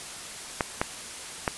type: clicks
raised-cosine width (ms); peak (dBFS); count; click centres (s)
0.5; -8; 3; 0.608 / 0.815 / 1.478
effects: white hiss -39 dBFS RMS until 1.57 s + resampled to 24000 Hz